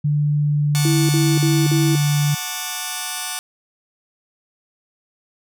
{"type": "tone with pitch glide", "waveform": "sine", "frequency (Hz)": [147.5, 146.4], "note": ["D3", "D3"], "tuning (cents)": [8, -5], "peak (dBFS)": -15, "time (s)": [0.04, 2.35], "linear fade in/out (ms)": 10, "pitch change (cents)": -13, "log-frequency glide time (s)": [0.38, 0.93]}
{"type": "chord", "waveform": "5% pulse", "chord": "D major seventh", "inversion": "first", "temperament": "just", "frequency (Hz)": [734.2, 881, 1101.2, 1174.7], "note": ["F#5", "A5", "C#6", "D6"], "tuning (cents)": [-14, 2, -12, 0], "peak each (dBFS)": [-17, -18, -21, -18], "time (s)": [0.75, 3.39], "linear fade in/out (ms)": 0}
{"type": "tone bursts", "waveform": "sine", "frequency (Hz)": 329.6, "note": "E4", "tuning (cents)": 0, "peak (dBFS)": -18, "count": 4, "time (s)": [0.85, 1.954], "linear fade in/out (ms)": 2, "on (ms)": 240, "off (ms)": 48}
{"effects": []}